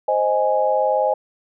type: chord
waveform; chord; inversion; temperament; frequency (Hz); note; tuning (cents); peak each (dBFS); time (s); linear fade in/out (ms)
sine; Ab major; first; equal; 523.3 / 622.3 / 830.6; C5 / Eb5 / Ab5; 0 / 0 / 0; -20; 0.08-1.14; 5
effects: none